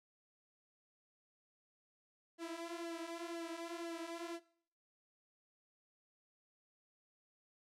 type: tone with flanger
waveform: sawtooth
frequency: 336.1 Hz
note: E4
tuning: 34 cents sharp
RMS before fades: -45 dBFS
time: 2.38-4.4 s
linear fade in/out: 50 ms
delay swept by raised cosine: 0.81 to 6.71 ms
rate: 2 Hz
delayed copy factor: -0.7
effects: noise-tail reverb RT60 0.6 s tail -21 dB re dry + low-pass 10000 Hz 12 dB/octave